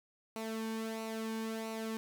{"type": "tone with flanger", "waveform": "sawtooth", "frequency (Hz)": 222.5, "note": "A3", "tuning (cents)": 20, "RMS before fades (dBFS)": -39, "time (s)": [0.36, 1.97], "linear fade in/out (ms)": 0, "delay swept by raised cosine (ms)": [0.59, 1.57], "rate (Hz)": 1.5, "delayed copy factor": -0.6, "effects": []}